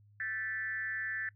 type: tone with frequency modulation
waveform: sine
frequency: 1760 Hz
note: A6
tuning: in tune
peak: -34 dBFS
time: 0.2-1.29 s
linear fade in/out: 2 ms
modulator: 210 Hz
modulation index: 0.82
effects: noise-tail reverb RT60 0.1 s tail -23 dB re dry + added 103 Hz sine -59 dBFS peak until 1.35 s